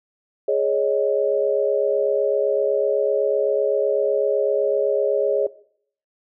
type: chord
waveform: sine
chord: Ab suspended fourth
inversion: none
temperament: equal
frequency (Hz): 415.3 / 554.4 / 622.3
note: Ab4 / Db5 / Eb5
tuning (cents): 0 / 0 / 0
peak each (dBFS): -21 / -20 / -24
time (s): 0.48-5.47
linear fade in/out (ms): 5
effects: noise-tail reverb RT60 0.6 s tail -18 dB re dry